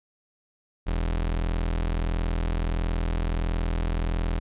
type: tone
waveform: 35% pulse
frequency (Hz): 41.49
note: E1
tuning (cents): +12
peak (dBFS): -22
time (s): 0.86-4.4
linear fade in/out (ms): 20
effects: resampled to 8000 Hz